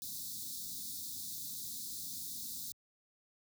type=band-stop noise; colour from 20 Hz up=white; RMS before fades=-43 dBFS; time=0.02-2.72 s; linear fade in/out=0 ms; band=300 to 3600 Hz; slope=96 dB/octave; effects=high-pass 80 Hz 12 dB/octave